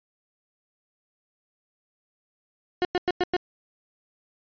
30% pulse tone bursts, 360 Hz, F#4, 47 cents flat, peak -18 dBFS, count 5, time 2.82-3.365 s, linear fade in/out 0 ms, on 29 ms, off 100 ms, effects resampled to 11025 Hz

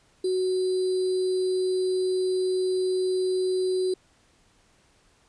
sine tone with sample-and-hold, 371.1 Hz, F#4, 5 cents sharp, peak -22 dBFS, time 0.24-3.94 s, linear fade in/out 5 ms, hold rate 4410 Hz, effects pink hiss -62 dBFS RMS until 5.28 s + resampled to 22050 Hz

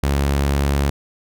sawtooth tone, 70.1 Hz, C#2, 20 cents sharp, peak -12 dBFS, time 0.03-0.9 s, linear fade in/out 5 ms, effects none

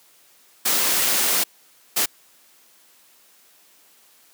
white noise bursts at uneven times, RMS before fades -20 dBFS, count 2, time 0.65-1.44 / 1.96-2.06 s, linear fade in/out 10 ms, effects white hiss -55 dBFS RMS until 4.33 s + high-pass 200 Hz 12 dB/octave

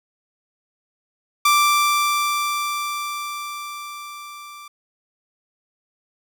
sawtooth tone with level ramp, 1175 Hz, D6, 1 cent sharp, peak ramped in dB -9 to -34 dBFS, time 1.45-4.68 s, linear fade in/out 5 ms, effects none

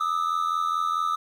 triangle tone pair together, 1206.4 / 1291 Hz, D6 / E6, +46 / -37 cents, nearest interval minor second, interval 117 cents, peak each -24 dBFS, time 0-1.16 s, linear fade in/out 10 ms, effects 10-bit

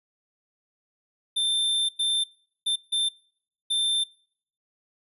square tone bursts at uneven times, 3571 Hz, A7, 25 cents sharp, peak -23 dBFS, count 5, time 1.36-1.89 / 1.99-2.24 / 2.66-2.76 / 2.92-3.09 / 3.7-4.04 s, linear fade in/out 10 ms, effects noise-tail reverb RT60 0.7 s tail -26 dB re dry + resampled to 32000 Hz

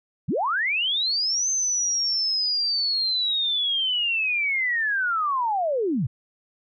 sine linear two-way sweep, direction up then down, 100.8 to 6272 to 100.8 Hz, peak -21 dBFS, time 0.28-6.07 s, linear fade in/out 10 ms, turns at 1.49 s, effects none

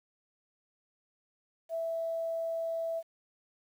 sine tone with quantisation, 659.3 Hz, E5, in tune, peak -31 dBFS, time 1.69-3.03 s, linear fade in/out 50 ms, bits 10, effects none

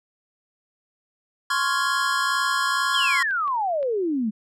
square chord, Db major seventh, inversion third, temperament equal with one note detuned, 1046.5 / 1108.7 / 1396.9 / 1666 Hz, C6 / Db6 / F6 / Ab6, 0 / 0 / 0 / +5 cents, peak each -27 dBFS, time 1.5-3.23 s, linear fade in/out 5 ms
sine exponential sweep, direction down, 3452 to 204.2 Hz, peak -21 dBFS, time 2.93-4.31 s, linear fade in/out 20 ms
clicks, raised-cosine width 0.3 ms, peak -29 dBFS, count 3, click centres 3.309 / 3.478 / 3.829 s
effects low-pass 9000 Hz 12 dB/octave

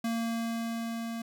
square tone with level ramp, 229.6 Hz, A#3, 26 cents flat, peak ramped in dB -29 to -35 dBFS, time 0.04-1.22 s, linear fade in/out 5 ms, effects none

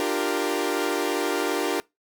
sawtooth chord, G minor seventh, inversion second, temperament equal with one note detuned, 297.1 / 349.2 / 392 / 466.2 Hz, D4 / F4 / G4 / Bb4, +20 / 0 / 0 / 0 cents, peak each -25 dBFS, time 0-1.8 s, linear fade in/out 0 ms, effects noise-tail reverb RT60 0.2 s tail -23 dB re dry

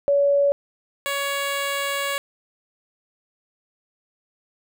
sine / 10% pulse tone pair in turn, 566 / 560.1 Hz, C#5 / C#5, +36 / +18 cents, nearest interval unison, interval 18 cents, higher first, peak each -15 dBFS, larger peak neither, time 0.08-0.52 / 1.06-2.18 s, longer second, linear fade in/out 0 ms, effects none

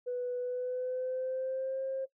sine tone with pitch glide, 493.9 to 532.4 Hz, B4 to C5, 0 to +30 cents, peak -31 dBFS, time 0.06-2.06 s, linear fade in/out 20 ms, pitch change +130 cents, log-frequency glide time 0.39-1.82 s, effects noise-tail reverb RT60 0.1 s tail -19 dB re dry + tanh soft clip ceiling -27 dBFS

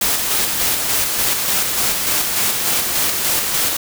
white noise with tremolo, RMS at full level -17 dBFS, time 0.01-3.77 s, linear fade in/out 5 ms, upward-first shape square, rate 3.4 Hz, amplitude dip 30%, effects none

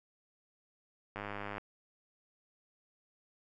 click train, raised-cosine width 0.5 ms, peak -25 dBFS, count 44, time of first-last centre 1.16-1.582 s, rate 102 Hz, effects none

